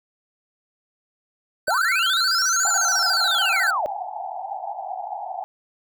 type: tone with vibrato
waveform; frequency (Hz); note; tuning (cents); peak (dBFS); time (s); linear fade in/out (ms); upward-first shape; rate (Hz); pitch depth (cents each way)
square; 1444; F#6; -43; -22; 1.67-3.71; 10; square; 14; 93
type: linear two-way sweep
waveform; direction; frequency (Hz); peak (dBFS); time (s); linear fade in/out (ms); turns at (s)
sine; up then down; 554.4 to 7240 to 554.4; -20; 1.68-3.86; 0; 2.68
type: band-pass noise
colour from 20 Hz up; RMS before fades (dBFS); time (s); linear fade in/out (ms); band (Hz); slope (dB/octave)
pink; -31; 2.65-5.44; 0; 700 to 850; 96
effects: none